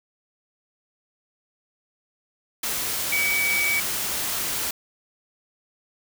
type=tone in noise; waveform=sine; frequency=2276 Hz; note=C#7; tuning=45 cents sharp; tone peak=-21 dBFS; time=3.12-3.8 s; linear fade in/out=5 ms; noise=white; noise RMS=-27 dBFS; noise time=2.63-4.71 s; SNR=+3 dB; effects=none